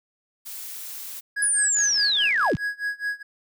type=noise; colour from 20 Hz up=blue; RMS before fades=-36 dBFS; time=0.45-1.21 s; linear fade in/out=20 ms
type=tone with tremolo; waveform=triangle; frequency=1661.2 Hz; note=G#6; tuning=in tune; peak=-21 dBFS; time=1.36-3.23 s; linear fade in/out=10 ms; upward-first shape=sine; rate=4.8 Hz; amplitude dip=95%
type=linear sweep; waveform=sine; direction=down; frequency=10000 to 64 Hz; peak=-19 dBFS; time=1.42-2.56 s; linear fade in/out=5 ms
type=click train; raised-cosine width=0.2 ms; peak=-24 dBFS; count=47; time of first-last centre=1.77-2.569 s; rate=57.6 Hz
effects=none